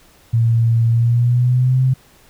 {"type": "tone with pitch glide", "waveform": "sine", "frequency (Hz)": [115.3, 130.17], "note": ["A#2", "C3"], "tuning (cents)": [-19, -9], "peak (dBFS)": -11, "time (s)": [0.33, 1.94], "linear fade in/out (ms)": 10, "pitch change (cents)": 210, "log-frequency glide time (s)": [0.9, 1.83], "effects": ["pink hiss -50 dBFS RMS until 2.29 s"]}